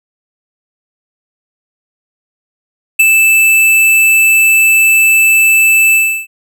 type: tone with ADSR envelope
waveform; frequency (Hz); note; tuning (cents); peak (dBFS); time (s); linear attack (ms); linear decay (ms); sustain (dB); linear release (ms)
square; 2637; E7; 0; -3; 2.99-6.27; 10; 24; -3; 330
effects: none